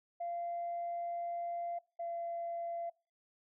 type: tone pair in turn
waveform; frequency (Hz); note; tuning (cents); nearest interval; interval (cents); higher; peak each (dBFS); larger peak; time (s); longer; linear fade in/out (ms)
sine; 690 / 682.5; F5 / F5; -21 / -40; unison; 19; first; -35 / -36; first; 0.2-1.79 / 1.99-2.9; first; 10
effects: noise-tail reverb RT60 0.3 s tail -23 dB re dry + tanh soft clip ceiling -32 dBFS